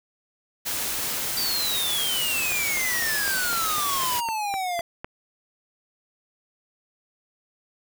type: noise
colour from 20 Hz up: white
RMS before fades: -28 dBFS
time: 0.65-4.21 s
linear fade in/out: 20 ms
type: exponential sweep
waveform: square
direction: down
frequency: 4707 to 674 Hz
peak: -26 dBFS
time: 1.37-4.81 s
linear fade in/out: 2 ms
type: click train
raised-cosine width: 0.5 ms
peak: -18 dBFS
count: 11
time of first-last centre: 2.52-5.045 s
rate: 3.96 Hz
effects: none